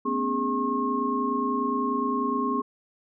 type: tone cluster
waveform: sine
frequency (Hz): 226.3 / 253.1 / 283 / 411.9 / 1079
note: A3 / B3 / C#4 / G#4 / C#6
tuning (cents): +49 / +43 / +36 / -14 / -47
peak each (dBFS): -36 / -28 / -33 / -31 / -27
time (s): 0.05-2.62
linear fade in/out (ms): 10
effects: none